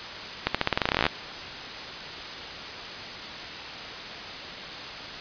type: accelerating click train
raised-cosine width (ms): 0.3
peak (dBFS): -5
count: 18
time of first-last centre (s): 0.47-1.066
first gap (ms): 76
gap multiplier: 0.89
effects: white hiss -36 dBFS RMS until 5.2 s + resampled to 11025 Hz